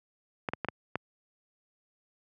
clicks, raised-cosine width 0.5 ms, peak -15 dBFS, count 5, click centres 0.488 / 0.535 / 0.647 / 0.686 / 0.956 s, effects high-pass 100 Hz 12 dB/octave

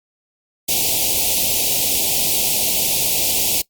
white band-stop noise, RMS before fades -18 dBFS, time 0.68-3.62 s, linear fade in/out 10 ms, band 840 to 2400 Hz, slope 48 dB/octave, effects noise-tail reverb RT60 0.1 s tail -20 dB re dry + Opus 48 kbps

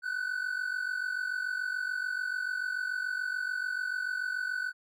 triangle tone pair together, 1480 / 1526.9 Hz, F#6 / G6, 0 / -46 cents, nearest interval minor second, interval 54 cents, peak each -31 / -33 dBFS, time 0.02-4.73 s, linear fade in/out 50 ms, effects none

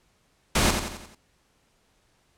pink noise with echo, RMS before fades -21 dBFS, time 0.55-0.71 s, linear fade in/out 5 ms, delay 88 ms, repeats 5, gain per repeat -6 dB, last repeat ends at 1.15 s, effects pink hiss -66 dBFS RMS until 2.37 s + low-pass 10000 Hz 12 dB/octave

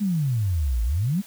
sine exponential two-way sweep, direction down then up, 213.9 to 53.3 to 213.9 Hz, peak -20 dBFS, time 0-1.22 s, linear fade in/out 20 ms, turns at 0.83 s, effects white hiss -47 dBFS RMS until 1.26 s

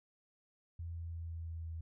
sine tone with pitch steps, 84.2 / 83.72 / 83.23 / 82.75 / 82.28 / 81.8 Hz, E2 / E2 / E2 / E2 / E2 / E2, +37 / +27 / +17 / +7 / -3 / -13 cents, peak -40 dBFS, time 0.79-1.81 s, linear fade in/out 5 ms, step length 170 ms, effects none

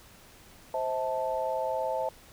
sine chord, A minor, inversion first, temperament equal with one note detuned, 523.3 / 643.8 / 880 Hz, C5 / E5 / A5, 0 / -41 / 0 cents, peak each -32 dBFS, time 0.74-2.09 s, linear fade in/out 2 ms, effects pink hiss -54 dBFS RMS until 2.32 s

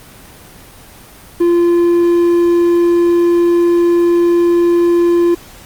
triangle tone with quantisation, 345.1 Hz, F4, 21 cents flat, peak -6 dBFS, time 1.4-5.35 s, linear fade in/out 10 ms, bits 6, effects pink hiss -38 dBFS RMS until 5.65 s + Opus 24 kbps

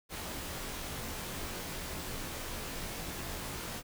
pink noise with comb filter, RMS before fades -40 dBFS, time 0.09-3.83 s, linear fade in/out 50 ms, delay 20 ms, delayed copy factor -0.85, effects none

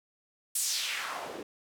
white noise with band-pass filter sweep, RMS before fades -34 dBFS, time 0.55-1.43 s, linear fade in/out 5 ms, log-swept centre 10000 to 320 Hz, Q 1.8, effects none

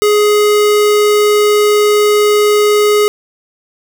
square tone, 417.9 Hz, G#4, 11 cents sharp, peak -8 dBFS, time 0.02-3.08 s, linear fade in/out 0 ms, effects none

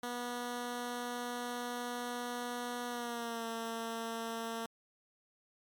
10% pulse tone with pitch glide, 243.1 to 228.1 Hz, B3 to A#3, -27 to -37 cents, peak -29 dBFS, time 0.03-4.66 s, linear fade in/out 2 ms, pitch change -110 cents, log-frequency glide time 2.88-3.46 s, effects MP3 96 kbps

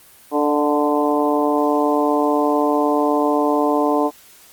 harmonic tone with a mistuned harmonic, 147 Hz, D3, 2 cents sharp, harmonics 2 / 3 / 4 / 5 / 6 / 7, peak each -19 / -21 / -22 / -23 / -24 / -24 dBFS, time 0.31-4.11 s, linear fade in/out 50 ms, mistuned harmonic 4, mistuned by +23 cents, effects white hiss -47 dBFS RMS until 4.52 s + Opus 32 kbps

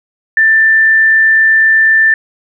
sine tone, 1776 Hz, A6, 16 cents sharp, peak -5 dBFS, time 0.37-2.14 s, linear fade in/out 2 ms, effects none

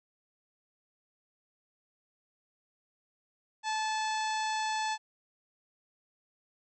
harmonic tone, 869 Hz, A5, 22 cents flat, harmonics 1 / 2 / 3 / 4 / 5 / 6 / 7 / 8 / 9, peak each -31 / -38 / -42 / -43 / -43 / -48 / -47 / -51 / -47 dBFS, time 3.63-4.98 s, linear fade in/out 50 ms, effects none

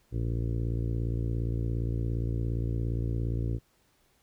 harmonic tone, 57.3 Hz, A#1, 29 cents flat, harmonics 1 / 2 / 3 / 4 / 5 / 6 / 7 / 8 / 9, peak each -31 / -30 / -41 / -45 / -41 / -42 / -47 / -47 / -53 dBFS, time 0.11-3.6 s, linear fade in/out 50 ms, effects pink hiss -68 dBFS RMS until 4.22 s

